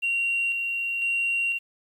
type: tone with tremolo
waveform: sine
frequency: 2755 Hz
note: F7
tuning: 24 cents flat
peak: -21 dBFS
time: 0.02-1.59 s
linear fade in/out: 20 ms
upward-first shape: square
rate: 1 Hz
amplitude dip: 35%
effects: tanh soft clip ceiling -19 dBFS + 9-bit